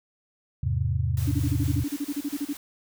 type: chord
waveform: sine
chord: E augmented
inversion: none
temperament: equal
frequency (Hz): 82.41 / 103.83 / 130.81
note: E2 / G#2 / B#2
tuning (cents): 0 / 0 / 0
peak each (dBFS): -27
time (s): 0.63-1.84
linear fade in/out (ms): 5
type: noise with tremolo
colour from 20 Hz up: white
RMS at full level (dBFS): -41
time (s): 1.17-2.57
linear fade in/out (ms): 2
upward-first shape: sine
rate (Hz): 4.4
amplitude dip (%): 30
type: tone bursts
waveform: sine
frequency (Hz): 287.6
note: D4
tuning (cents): -36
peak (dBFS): -25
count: 16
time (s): 1.27-2.533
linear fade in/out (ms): 10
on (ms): 48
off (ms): 33
effects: none